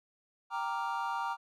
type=chord; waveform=triangle; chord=G minor seventh; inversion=none; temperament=equal; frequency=784 / 932.3 / 1174.7 / 1396.9 Hz; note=G5 / Bb5 / D6 / F6; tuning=0 / 0 / 0 / 0 cents; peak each=-37 / -33 / -37 / -39 dBFS; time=0.5-1.37 s; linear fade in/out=50 ms; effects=none